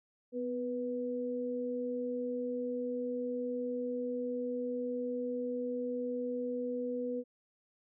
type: tone pair together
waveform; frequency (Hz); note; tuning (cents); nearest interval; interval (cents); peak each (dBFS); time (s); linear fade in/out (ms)
sine; 249.9 / 490.6; B3 / B4; +21 / -12; octave; 1167; -37 / -35; 0.32-7.24; 50
effects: none